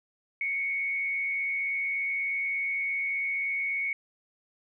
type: tone with frequency modulation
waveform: sine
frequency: 2214 Hz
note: C#7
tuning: 3 cents flat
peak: -27 dBFS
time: 0.41-3.93 s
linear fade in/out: 2 ms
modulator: 83.4 Hz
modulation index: 0.58
effects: none